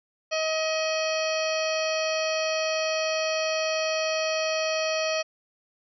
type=harmonic tone; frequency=633 Hz; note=D#5; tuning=30 cents sharp; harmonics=1 / 2 / 3 / 4 / 5 / 7 / 8 / 9; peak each=-26 / -35 / -37 / -32 / -37 / -35 / -40 / -37 dBFS; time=0.31-5.23 s; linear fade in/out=20 ms; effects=none